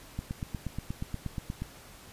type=click train; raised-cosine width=5 ms; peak=-21 dBFS; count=13; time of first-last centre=0.19-1.62 s; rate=8.39 Hz; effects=pink hiss -51 dBFS RMS until 2.12 s + resampled to 32000 Hz